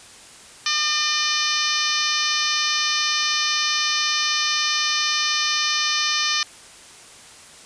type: harmonic tone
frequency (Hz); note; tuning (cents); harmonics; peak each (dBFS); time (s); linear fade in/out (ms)
603; D5; +46; 2 / 3 / 4 / 5 / 6 / 7 / 8 / 9 / 10; -28 / -28 / -28 / -28 / -28 / -28 / -28 / -28 / -28; 0.66-6.43; 2
effects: white hiss -44 dBFS RMS until 7.65 s + resampled to 22050 Hz